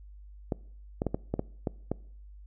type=clicks; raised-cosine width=2 ms; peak=-15 dBFS; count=8; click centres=0.522 / 1.019 / 1.067 / 1.145 / 1.34 / 1.394 / 1.672 / 1.916 s; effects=noise-tail reverb RT60 0.6 s tail -23 dB re dry + added 50 Hz sine -46 dBFS peak until 2.46 s